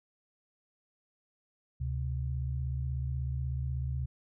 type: tone pair together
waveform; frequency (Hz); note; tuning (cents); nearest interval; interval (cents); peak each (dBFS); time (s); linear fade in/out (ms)
sine; 72.12 / 128.5; D2 / C3; -31 / -31; minor seventh; 1000; -33 / -34; 1.8-4.06; 10
effects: none